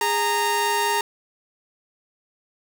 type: tone pair together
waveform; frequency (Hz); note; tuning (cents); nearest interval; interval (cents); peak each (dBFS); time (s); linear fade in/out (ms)
sawtooth; 410.5 / 925; G#4 / A#5; -20 / -14; octave + major second; 1406; -22 / -17; 0.01-1.01; 2
effects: none